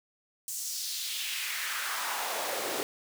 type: noise with high-pass filter sweep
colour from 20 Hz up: pink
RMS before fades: -34 dBFS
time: 0.48-2.83 s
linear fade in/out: 0 ms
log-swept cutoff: 7700 to 370 Hz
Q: 2
effects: none